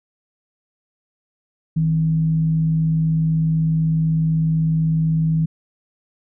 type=tone with frequency modulation; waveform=sine; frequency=160 Hz; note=D#3; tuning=49 cents sharp; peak=-15 dBFS; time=1.76-5.46 s; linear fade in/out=10 ms; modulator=104 Hz; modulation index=0.2; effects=none